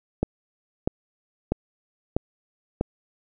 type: click train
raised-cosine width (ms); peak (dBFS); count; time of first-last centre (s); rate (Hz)
2; -8; 5; 0.23-2.811; 1.55
effects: none